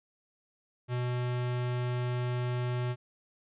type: tone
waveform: square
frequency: 123.47 Hz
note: B2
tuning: in tune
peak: -30 dBFS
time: 0.88-2.96 s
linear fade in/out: 50 ms
effects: resampled to 8000 Hz